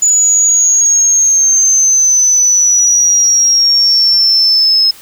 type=exponential sweep; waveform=sine; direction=down; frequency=6930 to 5160 Hz; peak=-6 dBFS; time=0.02-4.91 s; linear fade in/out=5 ms; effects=white hiss -37 dBFS RMS until 5.01 s